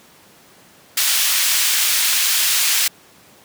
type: high-pass noise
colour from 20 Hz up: pink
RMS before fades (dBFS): -17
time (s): 0.97-2.88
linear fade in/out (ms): 5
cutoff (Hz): 2600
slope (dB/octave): 12
effects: pink hiss -48 dBFS RMS until 3.44 s + high-pass 150 Hz 12 dB/octave